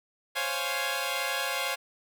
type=chord; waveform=10% pulse; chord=Db major seventh; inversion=third; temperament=equal; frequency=523.3 / 554.4 / 698.5 / 830.6 Hz; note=C5 / Db5 / F5 / Ab5; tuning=0 / 0 / 0 / 0 cents; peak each=-26 dBFS; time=0.35-1.76 s; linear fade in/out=20 ms; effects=none